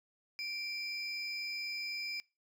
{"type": "tone pair together", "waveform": "triangle", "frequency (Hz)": [2349, 5013], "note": ["D7", "D#8"], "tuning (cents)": [0, 12], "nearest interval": "octave + minor second", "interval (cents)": 1312, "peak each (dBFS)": [-38, -39], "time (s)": [0.39, 2.2], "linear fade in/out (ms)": 0, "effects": ["noise-tail reverb RT60 0.3 s tail -24 dB re dry", "tanh soft clip ceiling -28 dBFS"]}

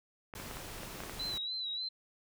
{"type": "clicks", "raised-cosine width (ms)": 0.5, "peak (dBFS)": -28, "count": 8, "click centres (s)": [0.338, 0.4, 0.512, 0.57, 0.833, 1.004, 1.036, 1.096]}
{"type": "noise", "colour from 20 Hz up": "pink", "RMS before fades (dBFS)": -45, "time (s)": [0.35, 1.38], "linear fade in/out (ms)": 5}
{"type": "tone with vibrato", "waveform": "sine", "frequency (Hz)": 3955, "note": "B7", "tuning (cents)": 2, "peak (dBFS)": -35, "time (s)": [1.19, 1.89], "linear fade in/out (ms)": 10, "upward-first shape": "sine", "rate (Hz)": 3.4, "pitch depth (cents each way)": 65}
{"effects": []}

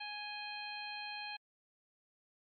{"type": "harmonic tone with a mistuned harmonic", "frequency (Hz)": 833, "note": "G#5", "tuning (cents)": 5, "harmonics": [1, 2, 3, 4, 5], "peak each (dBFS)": [-47, -50, -46, -51, -48], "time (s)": [0, 1.37], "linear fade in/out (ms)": 10, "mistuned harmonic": 4, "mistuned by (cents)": -76, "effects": ["AAC 64 kbps"]}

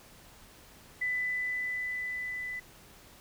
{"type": "tone with level ramp", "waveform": "sine", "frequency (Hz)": 1996, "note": "B6", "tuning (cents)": 18, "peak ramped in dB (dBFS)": [-28, -35], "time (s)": [1.01, 2.6], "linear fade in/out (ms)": 10, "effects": ["pink hiss -55 dBFS RMS until 3.2 s"]}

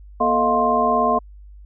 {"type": "tone cluster", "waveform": "sine", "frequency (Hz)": [239.8, 440, 627, 704, 1053], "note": ["A#3", "A4", "D#5", "F5", "C6"], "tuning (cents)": [49, 0, 13, 14, 11], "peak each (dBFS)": [-24, -24, -23, -20, -19], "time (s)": [0.2, 1.19], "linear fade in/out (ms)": 10, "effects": ["added 50 Hz sine -39 dBFS peak until 1.65 s"]}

